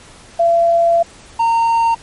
sine / triangle tone pair in turn, 678 / 919.2 Hz, E5 / A#5, +49 / -25 cents, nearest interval perfect fourth, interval 526 cents, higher second, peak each -9 dBFS, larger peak neither, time 0.39-1.03 / 1.39-1.95 s, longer first, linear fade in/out 10 ms, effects pink hiss -41 dBFS RMS until 2.02 s + MP3 48 kbps

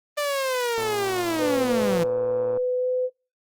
sawtooth linear sweep, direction down, 595 to 163.9 Hz, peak -19 dBFS, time 0.17-2.04 s, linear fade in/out 10 ms
click train, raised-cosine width 1 ms, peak -23 dBFS, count 209, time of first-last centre 0.78-2.573 s, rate 116 Hz
sine tone with pitch glide, 501 to 505.7 Hz, B4 to B4, +25 to +41 cents, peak -21 dBFS, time 1.38-3.1 s, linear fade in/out 50 ms, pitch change +16 cents, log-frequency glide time 2.77-2.88 s
effects noise-tail reverb RT60 0.3 s tail -24 dB re dry + Opus 24 kbps

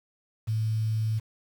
sine tone with quantisation, 110.1 Hz, A2, 2 cents sharp, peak -24 dBFS, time 0.47-1.2 s, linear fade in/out 20 ms, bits 8, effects none

